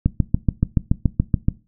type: click train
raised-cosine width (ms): 5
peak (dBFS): -3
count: 11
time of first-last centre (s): 0.06-1.485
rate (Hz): 7.02
effects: noise-tail reverb RT60 0.3 s tail -19 dB re dry